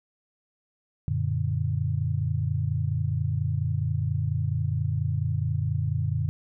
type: chord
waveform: sine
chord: Gb augmented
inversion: none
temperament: equal with one note detuned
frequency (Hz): 92.5 / 116.88 / 146.83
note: Gb2 / Bb2 / D3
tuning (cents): 0 / +5 / 0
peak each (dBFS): -28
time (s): 1.08-6.29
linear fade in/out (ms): 0
effects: none